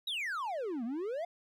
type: exponential two-way sweep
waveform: triangle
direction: down then up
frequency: 3951 to 220 to 715 Hz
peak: -32 dBFS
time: 0.07-1.25 s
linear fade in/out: 5 ms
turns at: 0.84 s
effects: none

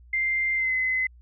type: tone with pitch glide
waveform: sine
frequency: 2093 to 2039 Hz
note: C7 to C7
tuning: 0 to -45 cents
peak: -22 dBFS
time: 0.13-1.07 s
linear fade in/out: 5 ms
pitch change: -45 cents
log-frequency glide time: 0.55-0.73 s
effects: added 60 Hz sine -48 dBFS peak until 1.21 s

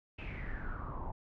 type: noise with low-pass filter sweep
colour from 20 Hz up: brown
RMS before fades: -40 dBFS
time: 0.18-1.12 s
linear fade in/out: 10 ms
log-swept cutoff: 2700 to 870 Hz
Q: 8.7
effects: none

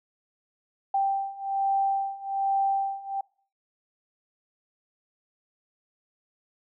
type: beating tone pair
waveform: sine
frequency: 784 / 785.2 Hz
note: G5 / G5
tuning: 0 / +3 cents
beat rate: 1.2 Hz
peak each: -28 / -26 dBFS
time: 0.94-3.21 s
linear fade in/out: 5 ms
effects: noise-tail reverb RT60 0.5 s tail -25 dB re dry

